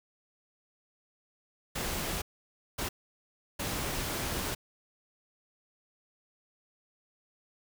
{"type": "noise bursts at uneven times", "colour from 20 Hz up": "pink", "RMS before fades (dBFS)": -34, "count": 3, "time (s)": [[1.75, 2.22], [2.78, 2.89], [3.59, 4.55]], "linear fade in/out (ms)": 10, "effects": []}